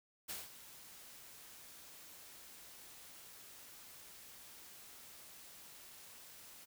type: noise with ADSR envelope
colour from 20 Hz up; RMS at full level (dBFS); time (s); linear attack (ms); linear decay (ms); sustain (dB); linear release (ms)
white; -43; 0.28-6.66; 18; 180; -13; 27
effects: none